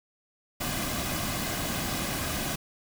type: noise with comb filter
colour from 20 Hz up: pink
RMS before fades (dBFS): -31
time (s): 0.6-2.56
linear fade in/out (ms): 10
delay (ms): 2.2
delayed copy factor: -0.5
effects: none